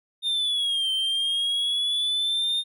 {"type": "linear two-way sweep", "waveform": "triangle", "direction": "down then up", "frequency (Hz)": [3655, 3113, 3655], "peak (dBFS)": -21, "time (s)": [0.22, 2.64], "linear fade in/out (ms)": 50, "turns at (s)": 0.91, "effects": []}